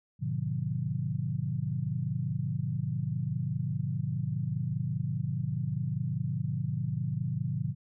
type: chord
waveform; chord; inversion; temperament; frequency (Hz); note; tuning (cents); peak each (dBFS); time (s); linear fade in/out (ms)
sine; G# diminished seventh; none; just; 103.83 / 124.59 / 149.51 / 179.41; G#2 / B2 / D3 / F3; 0 / +16 / +31 / +47; -37 / -33 / -33 / -37; 0.19-7.75; 50
effects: none